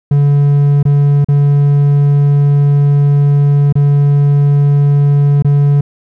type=tone with dropouts; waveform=triangle; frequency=143.2 Hz; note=D3; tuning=43 cents flat; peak=-4 dBFS; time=0.11-5.81 s; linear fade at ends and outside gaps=5 ms; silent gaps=0.829-0.852 / 1.246-1.285 / 3.726-3.754 / 5.424-5.446 s; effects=none